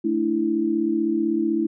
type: chord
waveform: sine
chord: A suspended fourth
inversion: none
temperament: equal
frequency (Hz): 220 / 293.7 / 329.6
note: A3 / D4 / E4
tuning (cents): 0 / 0 / 0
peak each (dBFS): -26 / -26 / -21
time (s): 0.04-1.67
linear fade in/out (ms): 10
effects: none